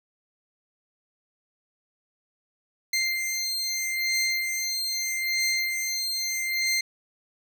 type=beating tone pair; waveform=20% pulse; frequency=2093 / 2093.79 Hz; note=C7 / C7; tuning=0 / +1 cents; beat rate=0.79 Hz; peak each=-23 dBFS; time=2.93-6.81 s; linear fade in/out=5 ms; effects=none